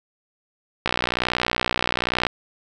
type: click train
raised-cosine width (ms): 0.3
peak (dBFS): -4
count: 87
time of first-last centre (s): 0.86-2.268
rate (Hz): 61.1
effects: none